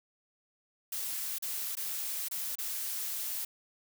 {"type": "noise with dropouts", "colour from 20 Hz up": "blue", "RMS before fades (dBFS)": -36, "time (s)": [0.92, 3.45], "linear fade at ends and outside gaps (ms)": 5, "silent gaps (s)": [[1.385, 1.423], [1.754, 1.769], [2.285, 2.311], [2.555, 2.585]], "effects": []}